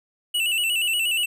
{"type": "tone with vibrato", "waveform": "square", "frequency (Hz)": 2797, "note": "F7", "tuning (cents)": 2, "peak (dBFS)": -21, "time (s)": [0.34, 1.26], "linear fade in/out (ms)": 10, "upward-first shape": "square", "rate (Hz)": 8.4, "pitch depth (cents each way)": 73, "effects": []}